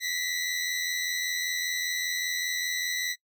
20% pulse tone pair together, 1938.9 / 2024 Hz, B6 / B6, -32 / +42 cents, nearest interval minor second, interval 74 cents, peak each -26 dBFS, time 0-3.16 s, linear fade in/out 50 ms, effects noise-tail reverb RT60 0.1 s tail -21 dB re dry

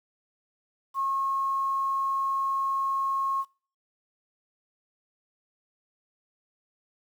sine tone with quantisation, 1085 Hz, C#6, 37 cents flat, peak -25 dBFS, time 0.94-3.45 s, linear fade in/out 50 ms, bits 9, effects noise-tail reverb RT60 0.4 s tail -19 dB re dry

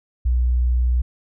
sine tone, 61.3 Hz, B1, 12 cents flat, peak -15 dBFS, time 0.25-1.02 s, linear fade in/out 10 ms, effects none

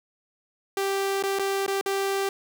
sawtooth tone with dropouts, 392 Hz, G4, in tune, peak -20 dBFS, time 0.77-2.29 s, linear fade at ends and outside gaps 2 ms, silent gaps 1.226-1.236 / 1.388-1.394 / 1.664-1.679 / 1.812-1.86 s, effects none

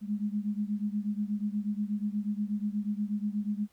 sine beating tone pair, 204.9 / 213.2 Hz, G#3 / G#3, -23 / +46 cents, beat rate 8.3 Hz, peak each -31 / -33 dBFS, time 0.01-3.68 s, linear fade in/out 50 ms, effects pink hiss -68 dBFS RMS until 3.72 s

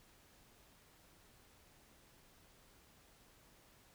silence, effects pink hiss -66 dBFS RMS until 3.94 s

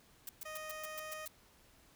blue noise bursts, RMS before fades -44 dBFS, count 8, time 0.27-1.278 s, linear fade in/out 2 ms, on 21 ms, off 120 ms
15% pulse tone, 621 Hz, D#5, 3 cents flat, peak -37 dBFS, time 0.45-1.26 s, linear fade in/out 10 ms
effects pink hiss -65 dBFS RMS until 1.95 s

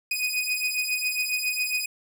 sawtooth beating tone pair, 2489 / 2496.3 Hz, D#7 / D#7, 0 / +5 cents, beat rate 7.3 Hz, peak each -25 / -24 dBFS, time 0.11-1.86 s, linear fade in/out 5 ms, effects none

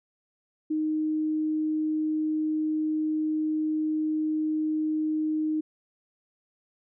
sine tone, 310 Hz, D#4, 6 cents flat, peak -24 dBFS, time 0.7-5.61 s, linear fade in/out 10 ms, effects none

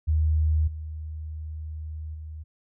sine tone with level steps, 77.78 Hz, D#2, in tune, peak -19 / -32 / -35 dBFS, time 0.07-2.44 s, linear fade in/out 20 ms, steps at 0.67 / 2.14 s, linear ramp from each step 10 ms, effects none

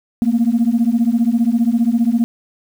sine beating tone pair, 225.8 / 240.8 Hz, A3 / B3, +45 / -44 cents, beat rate 15 Hz, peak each -14 dBFS, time 0.22-2.24 s, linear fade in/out 0 ms, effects tanh soft clip ceiling -7 dBFS + 7-bit

